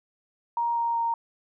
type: tone with pitch steps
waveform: sine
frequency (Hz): 939 / 933.1 / 927.1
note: A#5 / A#5 / A#5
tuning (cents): +12 / +1 / -10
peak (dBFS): -23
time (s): 0.57-1.14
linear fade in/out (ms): 2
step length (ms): 190
effects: none